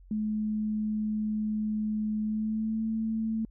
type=tone with pitch glide; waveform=sine; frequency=214 to 221.7 Hz; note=A3 to A3; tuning=-48 to +13 cents; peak=-27 dBFS; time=0.11-3.45 s; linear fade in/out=2 ms; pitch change=+61 cents; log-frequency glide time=2.22-2.84 s; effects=added 45 Hz sine -50 dBFS peak until 3.5 s